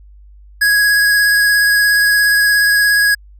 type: tone with vibrato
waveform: square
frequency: 1661.2 Hz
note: G#6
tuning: in tune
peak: -10 dBFS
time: 0.61-3.15 s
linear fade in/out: 10 ms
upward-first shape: sine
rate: 17 Hz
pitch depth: 13 cents each way
effects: added 50 Hz sine -38 dBFS peak until 3.39 s